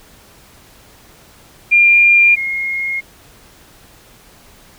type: tone pair in turn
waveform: sine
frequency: 2399 / 2148 Hz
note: D7 / C7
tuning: +36 / +45 cents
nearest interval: major second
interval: 191 cents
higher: first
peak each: -6 / -17 dBFS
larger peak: first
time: 1.71-2.36 / 2.36-3.01 s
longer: neither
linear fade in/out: 20 ms
effects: pink hiss -45 dBFS RMS until 4.78 s